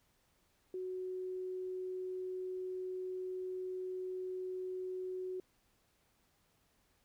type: tone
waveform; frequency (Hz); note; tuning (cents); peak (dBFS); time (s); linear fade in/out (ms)
sine; 370; F#4; 0; -38; 0.74-5.4; 2
effects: pink hiss -74 dBFS RMS until 7.04 s